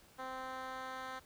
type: tone with band-pass filter sweep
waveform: 10% pulse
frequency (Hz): 260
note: C4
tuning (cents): -11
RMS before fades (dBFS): -44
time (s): 0.18-1.2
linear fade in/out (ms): 20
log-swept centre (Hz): 950 to 1600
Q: 0.71
effects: pink hiss -63 dBFS RMS until 1.25 s